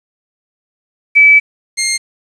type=tone pair in turn; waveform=sine / 10% pulse; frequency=2300 / 2119 Hz; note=D7 / C7; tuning=-37 / +21 cents; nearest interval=minor second; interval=142 cents; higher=first; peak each=-3 dBFS; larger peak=neither; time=1.15-1.4 / 1.77-1.98 s; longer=first; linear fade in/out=20 ms; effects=resampled to 22050 Hz + 7-bit